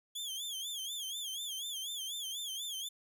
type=tone with vibrato; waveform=sawtooth; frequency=3322 Hz; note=G#7; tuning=in tune; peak=-35 dBFS; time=0.15-2.89 s; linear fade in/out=10 ms; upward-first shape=sine; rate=4.1 Hz; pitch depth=130 cents each way; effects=none